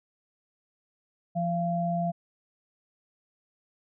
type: tone pair together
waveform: sine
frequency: 171.75 / 687 Hz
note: F3 / F5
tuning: -29 / -29 cents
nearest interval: 2 octaves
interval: 2400 cents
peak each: -28 dBFS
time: 1.35-2.12 s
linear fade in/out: 20 ms
effects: none